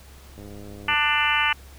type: click train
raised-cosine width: 2 ms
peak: -29 dBFS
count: 58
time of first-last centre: 0.38-0.939 s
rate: 102 Hz
type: harmonic tone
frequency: 296.4 Hz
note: D4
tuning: 16 cents sharp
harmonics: 3 / 4 / 5 / 6 / 7 / 8 / 9 / 10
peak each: -27 / -27 / -27 / -27 / -27 / -27 / -27 / -27 dBFS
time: 0.88-1.53 s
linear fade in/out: 5 ms
effects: added 68 Hz sine -44 dBFS peak until 1.78 s + pink hiss -50 dBFS RMS until 1.78 s